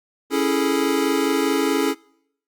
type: chord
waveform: square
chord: A major seventh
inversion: first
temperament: equal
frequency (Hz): 277.2 / 329.6 / 415.3 / 440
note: C#4 / E4 / G#4 / A4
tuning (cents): 0 / 0 / 0 / 0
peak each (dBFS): -23 / -25 / -24 / -27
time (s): 0.3-1.95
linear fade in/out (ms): 50
effects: noise-tail reverb RT60 0.7 s tail -25 dB re dry + Opus 48 kbps